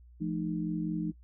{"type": "tone cluster", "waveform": "sine", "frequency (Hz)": [171.3, 215.9, 307.3], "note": ["F3", "A3", "D#4"], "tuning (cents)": [-33, -33, -21], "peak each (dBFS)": [-33, -37, -34], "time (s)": [0.2, 1.12], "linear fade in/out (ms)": 20, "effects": ["noise-tail reverb RT60 0.1 s tail -22 dB re dry", "added 60 Hz sine -52 dBFS peak until 1.23 s"]}